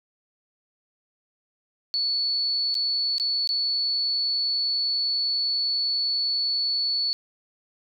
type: tone with dropouts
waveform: sine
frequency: 4435 Hz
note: C#8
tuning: in tune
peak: -22 dBFS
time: 1.94-7.13 s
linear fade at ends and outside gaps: 0 ms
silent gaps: 2.743-2.752 / 3.182-3.199 / 3.474-3.491 s
effects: none